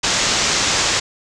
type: low-pass noise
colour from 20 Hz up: white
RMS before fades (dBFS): -18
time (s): 0.03-1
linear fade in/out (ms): 10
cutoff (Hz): 7300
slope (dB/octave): 48
effects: none